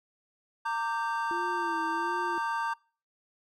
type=chord; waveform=triangle; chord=G minor; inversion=first; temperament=equal with one note detuned; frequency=918.4 / 1174.7 / 1568 Hz; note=Bb5 / D6 / G6; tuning=-26 / 0 / 0 cents; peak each=-29 / -33 / -33 dBFS; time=0.65-2.74 s; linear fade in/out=10 ms
type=tone with vibrato; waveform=sine; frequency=340.4 Hz; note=F4; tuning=44 cents flat; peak=-35 dBFS; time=1.31-2.38 s; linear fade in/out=0 ms; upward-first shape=sine; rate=1.4 Hz; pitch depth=72 cents each way
effects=noise-tail reverb RT60 0.4 s tail -25 dB re dry